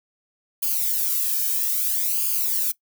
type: noise with flanger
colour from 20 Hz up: violet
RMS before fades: -23 dBFS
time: 0.62-2.72 s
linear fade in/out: 10 ms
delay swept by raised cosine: 0.52 to 1.48 ms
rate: 0.61 Hz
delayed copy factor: -0.95
effects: noise-tail reverb RT60 0.1 s tail -20 dB re dry